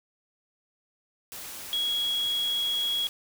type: tone in noise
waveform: sine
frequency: 3322 Hz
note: G#7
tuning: in tune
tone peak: -25 dBFS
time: 1.73-3.07 s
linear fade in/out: 0 ms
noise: white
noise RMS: -40 dBFS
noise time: 1.32-3.09 s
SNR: +12 dB
effects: none